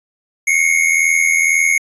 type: tone pair together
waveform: square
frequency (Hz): 2143 / 2225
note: C7 / C#7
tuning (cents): +41 / +6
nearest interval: minor second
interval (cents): 65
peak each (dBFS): -15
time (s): 0.47-1.78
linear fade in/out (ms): 5
effects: resampled to 24000 Hz